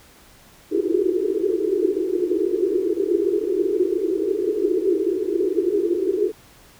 pink band-pass noise, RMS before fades -21 dBFS, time 0.71-6.32 s, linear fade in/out 20 ms, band 330 to 430 Hz, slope 96 dB/octave, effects pink hiss -50 dBFS RMS until 6.79 s

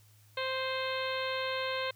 harmonic tone with a mistuned harmonic, 523.3 Hz, C5, in tune, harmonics 1 / 2 / 3 / 4 / 5 / 6 / 7 / 8, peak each -35 / -38 / -40 / -41 / -42 / -43 / -43 / -44 dBFS, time 0.37-1.91 s, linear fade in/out 5 ms, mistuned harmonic 5, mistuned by -20 cents, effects added 105 Hz sine -59 dBFS peak until 1.95 s + white hiss -65 dBFS RMS until 1.95 s

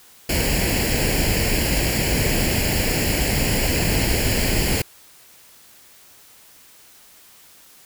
pink noise with comb filter, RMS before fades -20 dBFS, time 0.29-4.82 s, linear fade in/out 5 ms, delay 0.41 ms, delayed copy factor +0.75, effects white hiss -49 dBFS RMS until 7.85 s

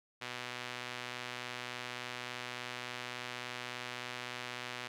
sawtooth tone with band-pass filter, 123.47 Hz, B2, in tune, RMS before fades -43 dBFS, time 0.21-4.88 s, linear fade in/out 10 ms, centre 2600 Hz, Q 0.95, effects none

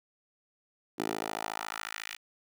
10% pulse tone with high-pass filter sweep, 54 Hz, A1, 32 cents flat, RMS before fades -37 dBFS, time 0.98-2.17 s, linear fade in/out 20 ms, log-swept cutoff 330 to 2400 Hz, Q 1.6, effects none

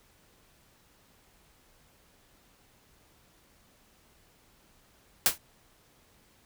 white noise with exponential decay, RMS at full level -18 dBFS, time 5.26-5.38 s, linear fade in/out 0 ms, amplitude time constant 26 ms, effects pink hiss -63 dBFS RMS until 6.45 s

